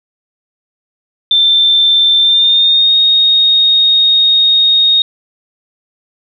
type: tone with pitch glide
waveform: sine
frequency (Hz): 3561 to 3725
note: A7 to A#7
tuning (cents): +20 to -2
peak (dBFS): -6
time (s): 1.31-5.02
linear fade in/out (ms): 2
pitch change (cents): +78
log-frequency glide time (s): 2.19-2.96
effects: none